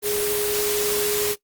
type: tone in noise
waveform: sine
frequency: 415.3 Hz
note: G#4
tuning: in tune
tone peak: -23 dBFS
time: 0.02-1.36 s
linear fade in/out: 50 ms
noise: white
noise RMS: -25 dBFS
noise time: 0.02-1.36 s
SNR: -1 dB
effects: noise-tail reverb RT60 0.1 s tail -18 dB re dry + Opus 24 kbps